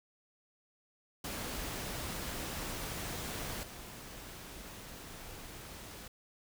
pink noise with level steps, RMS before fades -40 / -48 dBFS, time 1.24-6.08 s, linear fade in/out 5 ms, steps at 3.63 s, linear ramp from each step 2 ms, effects none

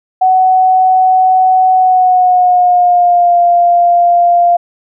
sine tone with pitch glide, 747 to 697 Hz, F#5 to F5, +16 to -4 cents, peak -5 dBFS, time 0.21-4.57 s, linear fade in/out 10 ms, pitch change -120 cents, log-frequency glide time 1.72-3.38 s, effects none

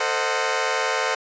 15% pulse chord, A diminished seventh, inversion none, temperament equal with one note detuned, 448.5 / 523.3 / 622.3 / 740 Hz, A4 / C5 / Eb5 / Gb5, +33 / 0 / 0 / 0 cents, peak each -20 / -19 / -22 / -21 dBFS, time 0-1.15 s, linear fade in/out 5 ms, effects resampled to 16000 Hz

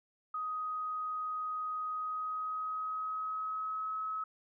sine tone with pitch glide, 1253 to 1283.8 Hz, D#6 to E6, +12 to -46 cents, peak -34 dBFS, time 0.34-4.24 s, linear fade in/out 5 ms, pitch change +42 cents, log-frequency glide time 1.9-3.96 s, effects none

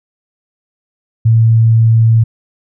sine tone, 113.3 Hz, A#2, 49 cents flat, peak -5 dBFS, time 1.25-2.24 s, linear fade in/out 10 ms, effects none

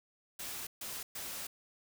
white noise bursts at uneven times, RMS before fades -42 dBFS, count 3, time 0.39-0.67 / 0.81-1.03 / 1.15-1.47 s, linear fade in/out 5 ms, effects none

